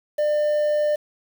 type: tone with quantisation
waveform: triangle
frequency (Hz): 598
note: D5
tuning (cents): +31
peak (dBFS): -16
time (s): 0.18-0.96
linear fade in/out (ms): 10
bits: 7
effects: none